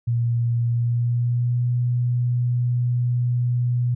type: tone with pitch glide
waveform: sine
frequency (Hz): 118.2 to 122.23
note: A#2 to B2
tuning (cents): +24 to -17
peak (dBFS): -18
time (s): 0.07-3.95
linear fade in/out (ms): 10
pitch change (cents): +59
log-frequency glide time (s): 0.67-1.66
effects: none